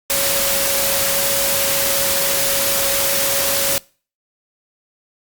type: tone in noise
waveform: sine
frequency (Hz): 554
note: C#5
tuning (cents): -1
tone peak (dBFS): -24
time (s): 0.1-3.78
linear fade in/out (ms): 0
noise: white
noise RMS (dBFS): -18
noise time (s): 0.1-3.78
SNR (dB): -9
effects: noise-tail reverb RT60 0.4 s tail -24 dB re dry + Opus 48 kbps